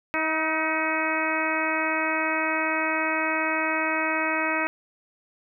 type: harmonic tone with a mistuned harmonic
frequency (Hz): 317.4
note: D#4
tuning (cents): +35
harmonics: 1 / 2 / 3 / 4 / 5 / 6 / 7 / 8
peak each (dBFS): -31 / -31 / -31 / -31 / -31 / -31 / -31 / -31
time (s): 0.14-4.67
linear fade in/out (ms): 0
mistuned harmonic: 5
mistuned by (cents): -43
effects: none